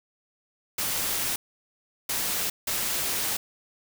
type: noise bursts at uneven times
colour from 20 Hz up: white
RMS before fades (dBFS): -28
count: 3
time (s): 0.78-1.36 / 2.09-2.5 / 2.67-3.37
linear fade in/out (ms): 5
effects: none